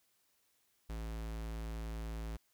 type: tone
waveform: square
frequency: 55.2 Hz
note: A1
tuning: 6 cents sharp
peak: -40 dBFS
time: 0.89-2.37 s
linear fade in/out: 10 ms
effects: white hiss -75 dBFS RMS until 2.53 s